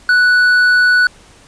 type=tone with hard clipping; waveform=sine; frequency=1480 Hz; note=F#6; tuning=in tune; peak=-9 dBFS; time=0.09-1.07 s; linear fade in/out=2 ms; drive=5 dB; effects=pink hiss -44 dBFS RMS until 1.47 s + resampled to 22050 Hz